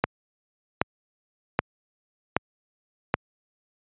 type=click train; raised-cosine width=0.5 ms; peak=-4 dBFS; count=5; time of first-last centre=0.04-3.141 s; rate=1.29 Hz; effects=high-pass 80 Hz 12 dB/octave + resampled to 8000 Hz